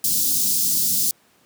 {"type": "band-stop noise", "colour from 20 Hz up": "white", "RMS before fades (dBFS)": -20, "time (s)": [0.04, 1.11], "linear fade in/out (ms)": 2, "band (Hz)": [270, 4600], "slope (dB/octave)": 24, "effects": ["pink hiss -58 dBFS RMS until 1.45 s", "high-pass 150 Hz 12 dB/octave"]}